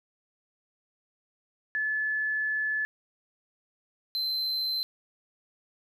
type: tone pair in turn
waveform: sine / triangle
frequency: 1727 / 4087 Hz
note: A6 / C8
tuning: -33 / -41 cents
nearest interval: octave + minor third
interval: 1492 cents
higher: second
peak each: -26 dBFS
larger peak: neither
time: 1.75-2.85 / 4.15-4.83 s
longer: first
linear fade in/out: 0 ms
effects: none